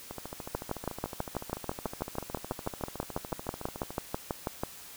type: two click trains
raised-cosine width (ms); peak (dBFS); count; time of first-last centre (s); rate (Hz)
1; -16 / -24; 26 / 53; 0.55-4.635 / 0.11-3.906; 6.12 / 13.7
effects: white hiss -48 dBFS RMS until 4.96 s